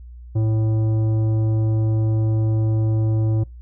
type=tone with tanh clipping; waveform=sine; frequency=110 Hz; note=A2; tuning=in tune; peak=-18 dBFS; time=0.35-3.44 s; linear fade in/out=10 ms; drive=11 dB; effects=noise-tail reverb RT60 0.2 s tail -25 dB re dry + added 60 Hz sine -36 dBFS peak until 3.61 s